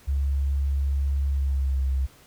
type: tone with pitch glide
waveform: sine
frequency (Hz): 69.3 to 66.52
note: C#2 to C2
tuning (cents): 0 to +29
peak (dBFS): -21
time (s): 0.07-2.07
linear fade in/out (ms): 20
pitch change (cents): -71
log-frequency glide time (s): 1.29-1.86
effects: pink hiss -54 dBFS RMS until 2.26 s